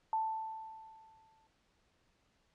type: tone with exponential decay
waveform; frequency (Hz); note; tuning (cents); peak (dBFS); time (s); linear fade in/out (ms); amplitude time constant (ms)
sine; 883; A5; +6; -29; 0.13-1.47; 1; 290
effects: pink hiss -74 dBFS RMS until 2.54 s + low-pass 6000 Hz 12 dB/octave